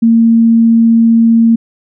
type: tone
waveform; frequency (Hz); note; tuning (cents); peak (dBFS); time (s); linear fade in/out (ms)
sine; 228.8; A#3; -32; -4; 0.02-1.56; 10
effects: none